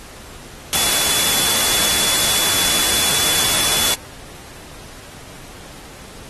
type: tone in noise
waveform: sine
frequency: 3440 Hz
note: A7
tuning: 40 cents flat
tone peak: -24 dBFS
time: 0.73-3.94 s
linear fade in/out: 0 ms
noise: white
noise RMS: -17 dBFS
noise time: 0.73-3.94 s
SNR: -10 dB
effects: pink hiss -39 dBFS RMS until 6.29 s + AAC 32 kbps